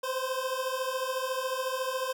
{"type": "beating tone pair", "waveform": "25% pulse", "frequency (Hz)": [512, 526], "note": ["C5", "C5"], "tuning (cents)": [-38, 9], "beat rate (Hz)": 14, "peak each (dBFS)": -29, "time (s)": [0.03, 2.13], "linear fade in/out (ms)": 10, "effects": []}